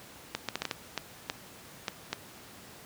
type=clicks; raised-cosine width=0.2 ms; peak=-13 dBFS; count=10; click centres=0.35 / 0.487 / 0.556 / 0.62 / 0.653 / 0.712 / 0.977 / 1.299 / 1.882 / 2.13 s; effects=pink hiss -50 dBFS RMS until 2.85 s + high-pass 100 Hz 12 dB/octave